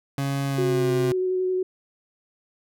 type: tone with pitch glide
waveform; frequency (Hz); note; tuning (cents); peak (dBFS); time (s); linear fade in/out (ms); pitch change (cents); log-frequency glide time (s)
30% pulse; 138.59 to 131.65; C#3 to C3; 0 to +11; -21; 0.18-1.12; 2; -89; 0.47-0.91
type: tone with vibrato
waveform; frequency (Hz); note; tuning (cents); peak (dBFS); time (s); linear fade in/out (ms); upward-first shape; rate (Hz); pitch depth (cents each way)
sine; 370; F#4; 0; -21; 0.58-1.63; 5; square; 11; 10
effects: none